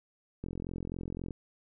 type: click train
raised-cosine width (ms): 3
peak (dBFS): -25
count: 39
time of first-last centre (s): 0.44-1.308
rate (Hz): 43.8
effects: none